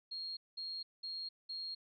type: tone bursts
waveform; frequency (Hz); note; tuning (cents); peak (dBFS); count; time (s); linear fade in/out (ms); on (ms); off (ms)
sine; 4256; C8; +29; -40; 4; 0.11-1.75; 10; 260; 200
effects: none